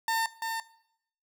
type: tone pair in turn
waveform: 30% pulse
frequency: 904 / 904 Hz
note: A5 / A5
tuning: +47 / +47 cents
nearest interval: unison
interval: 0 cents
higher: neither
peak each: -23 / -28 dBFS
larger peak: first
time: 0.08-0.26 / 0.42-0.6 s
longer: neither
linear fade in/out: 2 ms
effects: noise-tail reverb RT60 0.7 s tail -18 dB re dry